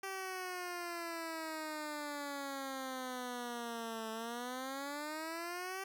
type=exponential two-way sweep; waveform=10% pulse; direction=down then up; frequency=389.1 to 220.6 to 389.1 Hz; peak=-32 dBFS; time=0.03-5.84 s; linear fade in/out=5 ms; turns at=4.11 s; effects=none